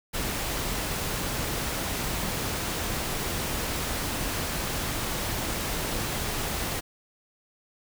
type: noise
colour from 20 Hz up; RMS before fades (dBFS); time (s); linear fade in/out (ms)
pink; -30; 0.13-6.81; 20
effects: none